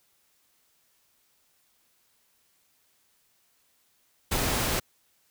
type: noise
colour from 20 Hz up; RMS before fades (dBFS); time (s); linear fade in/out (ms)
pink; -27; 4.31-4.8; 10
effects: white hiss -68 dBFS RMS until 5.3 s